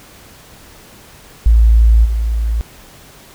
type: tone with level steps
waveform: sine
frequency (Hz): 56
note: A1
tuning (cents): +31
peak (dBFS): -5 / -13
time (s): 1.46-2.61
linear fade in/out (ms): 0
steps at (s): 2.04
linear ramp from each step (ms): 20
effects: pink hiss -41 dBFS RMS until 3.34 s